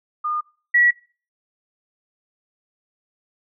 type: tone pair in turn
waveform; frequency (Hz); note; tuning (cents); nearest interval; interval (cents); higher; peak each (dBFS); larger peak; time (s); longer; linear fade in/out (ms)
sine; 1217 / 1931.9; D#6 / B6; -39 / -39; minor sixth; 800; second; -21 / -12; second; 0.24-0.41 / 0.74-0.91; neither; 10
effects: noise-tail reverb RT60 0.4 s tail -22 dB re dry